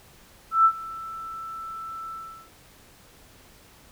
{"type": "tone with ADSR envelope", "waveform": "sine", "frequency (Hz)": 1326, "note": "E6", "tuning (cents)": 10, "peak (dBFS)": -12, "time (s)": [0.51, 2.5], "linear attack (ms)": 140, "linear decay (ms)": 68, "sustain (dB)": -21, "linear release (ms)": 380, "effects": ["pink hiss -53 dBFS RMS until 3.91 s"]}